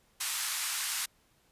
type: band-pass noise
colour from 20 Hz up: white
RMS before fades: -34 dBFS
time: 0.2-1.06 s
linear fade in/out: 10 ms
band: 980 to 12000 Hz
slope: 24 dB/octave
effects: pink hiss -68 dBFS RMS until 1.51 s + resampled to 32000 Hz